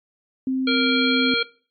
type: tone with pitch glide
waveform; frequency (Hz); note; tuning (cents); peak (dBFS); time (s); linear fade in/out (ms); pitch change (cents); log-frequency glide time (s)
sine; 261.6 to 258.9; C4 to C4; 0 to -18; -20; 0.47-1.34; 2; -18; 0.69-1.05
type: harmonic tone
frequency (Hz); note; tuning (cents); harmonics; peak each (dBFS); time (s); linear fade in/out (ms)
466.6; A#4; +2; 1 / 3 / 5 / 7 / 9; -26 / -26 / -26 / -26 / -26; 0.67-1.43; 5
effects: noise-tail reverb RT60 0.4 s tail -20 dB re dry + AAC 64 kbps